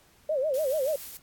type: tone with vibrato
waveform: sine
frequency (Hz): 571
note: D5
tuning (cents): -49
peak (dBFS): -24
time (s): 0.29-0.96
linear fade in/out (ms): 5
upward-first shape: sine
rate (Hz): 6.9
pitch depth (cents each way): 190
type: noise with tremolo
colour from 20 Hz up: blue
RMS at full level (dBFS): -40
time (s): 0.54-1.17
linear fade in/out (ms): 0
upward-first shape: sine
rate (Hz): 6.6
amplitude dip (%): 25
effects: pink hiss -60 dBFS RMS until 1.22 s + AAC 64 kbps